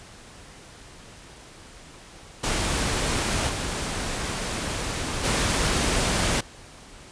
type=noise with level steps; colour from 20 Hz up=pink; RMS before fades=-25 / -29 / -23 dBFS; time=2.43-6.41 s; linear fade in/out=10 ms; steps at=3.48 / 5.23 s; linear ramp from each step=20 ms; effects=pink hiss -46 dBFS RMS until 7.11 s + resampled to 22050 Hz